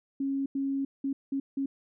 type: tone bursts at uneven times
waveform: sine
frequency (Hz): 273.8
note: C#4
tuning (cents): -21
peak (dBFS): -27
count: 5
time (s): 0.2-0.46 / 0.55-0.85 / 1.04-1.13 / 1.32-1.4 / 1.57-1.66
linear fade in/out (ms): 5
effects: none